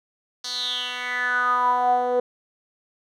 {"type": "tone with band-pass filter sweep", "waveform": "10% pulse", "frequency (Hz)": 247.9, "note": "B3", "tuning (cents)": 7, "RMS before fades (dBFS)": -23, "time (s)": [0.44, 2.2], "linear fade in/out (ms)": 5, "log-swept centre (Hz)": [4900, 510], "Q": 6.9, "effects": []}